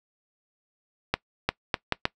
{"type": "accelerating click train", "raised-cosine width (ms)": 0.3, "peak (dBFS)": -6, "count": 5, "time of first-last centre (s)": [1.14, 2.054], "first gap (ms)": 350, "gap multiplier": 0.72, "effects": ["noise-tail reverb RT60 0.1 s tail -21 dB re dry"]}